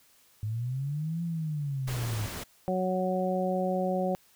sine linear two-way sweep, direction up then down, 103.8 to 171.4 to 103.8 Hz, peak -29 dBFS, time 0.43-2.26 s, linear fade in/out 0 ms, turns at 1.23 s
pink noise, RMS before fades -38 dBFS, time 1.87-2.44 s, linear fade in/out 10 ms
harmonic tone, 185 Hz, F#3, in tune, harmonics 1 / 2 / 3 / 4, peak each -30 / -34 / -30 / -33 dBFS, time 2.68-4.15 s, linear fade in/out 0 ms
effects white hiss -62 dBFS RMS until 4.35 s

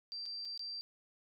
sine tone with dropouts, 4699 Hz, D8, in tune, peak -40 dBFS, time 0.12-0.81 s, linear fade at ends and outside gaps 0 ms, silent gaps 0.256-0.261 / 0.45-0.454 / 0.576-0.594 s, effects none

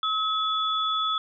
sine tone pair together, 1285 / 3431 Hz, E6 / A7, -45 / -44 cents, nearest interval octave + perfect fourth, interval 1701 cents, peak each -25 / -27 dBFS, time 0.03-1.18 s, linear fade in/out 2 ms, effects none

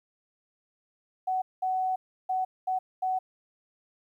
sine tone bursts at uneven times, 748 Hz, F#5, 19 cents sharp, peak -25 dBFS, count 5, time 1.27-1.42 / 1.62-1.96 / 2.29-2.45 / 2.67-2.79 / 3.02-3.19 s, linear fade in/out 10 ms, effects 11-bit

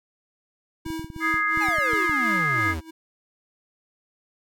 square tone with tremolo, 322.5 Hz, E4, 38 cents flat, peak -29 dBFS, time 0.85-2.91 s, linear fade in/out 10 ms, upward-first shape sine, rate 2.9 Hz, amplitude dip 90%
clicks, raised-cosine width 5 ms, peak -24 dBFS, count 12, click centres 0.864 / 0.903 / 0.995 / 1.045 / 1.102 / 1.163 / 1.342 / 1.574 / 1.686 / 1.785 / 1.934 / 2.096 s
sine chord, Ab major, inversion second, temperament equal, 1244.5 / 1661.2 / 2093 Hz, Eb6 / Ab6 / C7, 0 / 0 / 0 cents, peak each -25 dBFS, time 1.2-2.75 s, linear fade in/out 50 ms
square exponential sweep, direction down, 880 to 74.5 Hz, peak -29 dBFS, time 1.6-2.81 s, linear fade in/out 20 ms
effects none

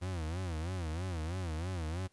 40% pulse tone with vibrato, 85.5 Hz, F2, 36 cents flat, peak -34 dBFS, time 0.01-2.08 s, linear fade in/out 20 ms, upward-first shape sine, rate 3.1 Hz, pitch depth 170 cents each way, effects pink hiss -72 dBFS RMS until 2.12 s + resampled to 24000 Hz

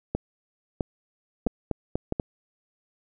two click trains, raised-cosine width 2 ms, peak -12 / -12 dBFS, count 4 / 4, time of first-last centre 1.47-2.198 / 0.15-2.124 s, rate 4.12 / 1.52 Hz, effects none

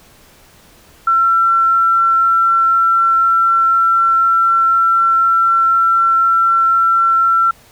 sine tone, 1351 Hz, E6, 42 cents sharp, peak -9 dBFS, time 1.07-7.51 s, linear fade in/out 5 ms, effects pink hiss -46 dBFS RMS until 7.71 s

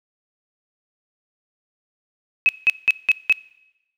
sine tone bursts, 2561 Hz, D#7, 49 cents sharp, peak -11 dBFS, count 5, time 2.46-3.325 s, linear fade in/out 0 ms, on 29 ms, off 180 ms, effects noise-tail reverb RT60 1.0 s tail -22 dB re dry

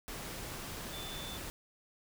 sine tone in noise, 3520 Hz, A7, in tune, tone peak -45 dBFS, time 0.93-1.37 s, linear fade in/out 0 ms, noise pink, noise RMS -43 dBFS, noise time 0.08-1.5 s, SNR -5 dB, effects none

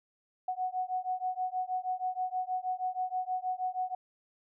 sine beating tone pair, 736 / 742.3 Hz, F#5 / F#5, -9 / +5 cents, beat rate 6.3 Hz, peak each -34 / -34 dBFS, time 0.48-3.95 s, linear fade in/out 5 ms, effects none

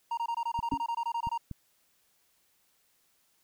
triangle tone bursts, 932.3 Hz, A#5, in tune, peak -27 dBFS, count 15, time 0.11-1.378 s, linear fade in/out 5 ms, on 64 ms, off 22 ms
clicks, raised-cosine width 5 ms, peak -26 dBFS, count 4, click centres 0.591 / 0.738 / 1.271 / 1.513 s
sine tone with exponential decay, 277.2 Hz, C#4, in tune, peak -25 dBFS, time 0.72-0.83 s, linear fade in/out 0 ms, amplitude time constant 23 ms
effects white hiss -70 dBFS RMS until 3.43 s

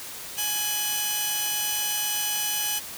5% pulse tone pair together, 833.3 / 2992 Hz, G#5 / F#7, +6 / +19 cents, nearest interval octave + minor seventh, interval 2213 cents, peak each -18 / -18 dBFS, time 0.37-2.8 s, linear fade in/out 20 ms, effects white hiss -38 dBFS RMS until 2.97 s

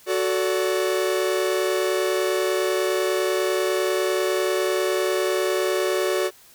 45% pulse chord, D major, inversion first, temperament equal with one note detuned, 370 / 440 / 576.6 Hz, F#4 / A4 / D5, 0 / 0 / -32 cents, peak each -23 / -27 / -26 dBFS, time 0.06-6.31 s, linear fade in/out 50 ms, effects white hiss -51 dBFS RMS until 6.54 s

